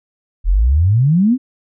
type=exponential sweep; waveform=sine; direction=up; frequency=38.72 to 270.9 Hz; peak=-9 dBFS; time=0.44-1.38 s; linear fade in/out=50 ms; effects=none